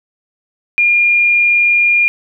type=tone; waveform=sine; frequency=2413 Hz; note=D7; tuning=46 cents sharp; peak=-8 dBFS; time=0.78-2.08 s; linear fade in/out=0 ms; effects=none